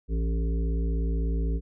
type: harmonic tone with a mistuned harmonic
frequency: 56.2 Hz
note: A1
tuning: 37 cents sharp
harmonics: 1 / 3 / 5 / 7 / 8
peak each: -24 / -34 / -38 / -41 / -42 dBFS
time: 0.08-1.61 s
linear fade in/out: 50 ms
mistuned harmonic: 5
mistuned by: -24 cents
effects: none